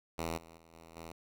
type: tone with level steps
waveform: 5% pulse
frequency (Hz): 82.41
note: E2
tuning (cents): 0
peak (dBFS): -24 / -42 / -48 / -42 / -34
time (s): 0.18-1.12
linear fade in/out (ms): 5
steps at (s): 0.37 / 0.57 / 0.73 / 0.96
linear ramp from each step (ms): 10
effects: none